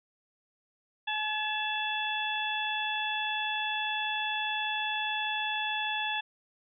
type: harmonic tone with a mistuned harmonic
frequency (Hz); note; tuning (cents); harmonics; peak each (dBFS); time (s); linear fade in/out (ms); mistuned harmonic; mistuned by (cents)
855; A5; -50; 1 / 2 / 3 / 4; -34 / -35 / -35 / -35; 1.07-6.21; 10; 3; +64
effects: none